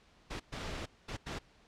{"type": "noise bursts at uneven times", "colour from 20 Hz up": "pink", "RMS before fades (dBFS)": -40, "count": 4, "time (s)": [[0.3, 0.4], [0.52, 0.86], [1.08, 1.17], [1.26, 1.39]], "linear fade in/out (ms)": 10, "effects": ["pink hiss -64 dBFS RMS until 1.67 s", "low-pass 5000 Hz 12 dB/octave"]}